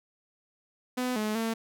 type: tone with pitch steps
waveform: sawtooth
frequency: 251.2 / 213.8 / 225.9 Hz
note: B3 / A3 / A3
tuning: +30 / -49 / +46 cents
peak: -24 dBFS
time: 0.97-1.54 s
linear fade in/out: 10 ms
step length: 190 ms
effects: none